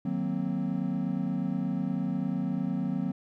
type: chord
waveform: triangle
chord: C half-diminished seventh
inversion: first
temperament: equal with one note detuned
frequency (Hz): 153.78 / 185 / 233.1 / 261.6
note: Eb3 / Gb3 / Bb3 / C4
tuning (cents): -20 / 0 / 0 / 0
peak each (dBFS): -34 / -29 / -32 / -31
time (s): 0.05-3.12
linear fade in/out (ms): 5
effects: none